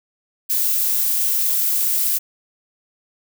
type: noise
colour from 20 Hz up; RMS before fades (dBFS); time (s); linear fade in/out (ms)
violet; -19; 0.49-2.19; 20
effects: none